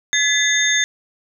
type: tone cluster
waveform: sine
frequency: 1707 / 2012 / 3599 / 6460 Hz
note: G#6 / B6 / A7 / G#8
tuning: +47 / +32 / +38 / -49 cents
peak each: -20 dBFS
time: 0.13-0.84 s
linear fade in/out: 0 ms
effects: none